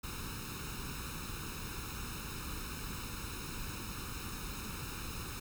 pink noise with comb filter, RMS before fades -42 dBFS, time 0.03-5.4 s, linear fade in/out 10 ms, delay 0.76 ms, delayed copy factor +0.8, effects none

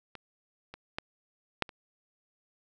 clicks, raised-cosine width 0.3 ms, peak -27 / -27 / -17 / -10 / -29 dBFS, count 5, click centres 0.153 / 0.74 / 0.985 / 1.623 / 1.692 s, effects none

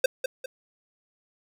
square tone with echo, 521 Hz, C5, 7 cents flat, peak -17 dBFS, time 0.04-0.06 s, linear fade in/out 5 ms, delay 200 ms, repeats 2, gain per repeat -8 dB, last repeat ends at 0.46 s, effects none

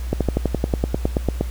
slowing click train, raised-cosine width 2 ms, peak -5 dBFS, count 14, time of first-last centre 0.13-1.41 s, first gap 77 ms, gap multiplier 1.04, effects added 60 Hz sine -24 dBFS peak until 1.5 s + pink hiss -42 dBFS RMS until 1.5 s

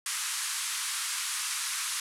white band-pass noise, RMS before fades -33 dBFS, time 0.06-2 s, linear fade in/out 2 ms, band 1000 to 11000 Hz, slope 48 dB/octave, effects none

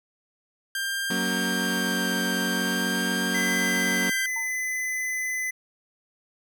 sawtooth tone with vibrato, 1588 Hz, G6, 22 cents sharp, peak -23 dBFS, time 0.75-4.26 s, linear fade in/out 2 ms, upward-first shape sine, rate 0.49 Hz, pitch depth 8 cents each way
35% pulse chord, F# major, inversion none, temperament equal, 185 / 233.1 / 277.2 Hz, F#3 / A#3 / C#4, 0 / 0 / 0 cents, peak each -28 / -29 / -32 dBFS, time 1.1-4.1 s, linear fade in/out 5 ms
square tone, 2019 Hz, B6, 38 cents sharp, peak -27 dBFS, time 3.34-5.51 s, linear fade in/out 10 ms
sine tone with exponential decay, 910 Hz, A#5, 42 cents flat, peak -33 dBFS, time 4.36-4.56 s, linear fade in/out 5 ms, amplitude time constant 43 ms
effects none

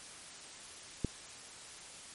click, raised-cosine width 3 ms, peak -18 dBFS, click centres 1.047 s, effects white hiss -50 dBFS RMS until 2.14 s + MP3 48 kbps

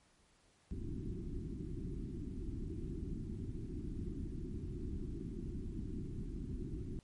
pink low-pass noise, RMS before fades -42 dBFS, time 0.71-6.99 s, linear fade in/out 0 ms, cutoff 380 Hz, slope 96 dB/octave, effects pink hiss -70 dBFS RMS until 7.03 s + MP3 48 kbps

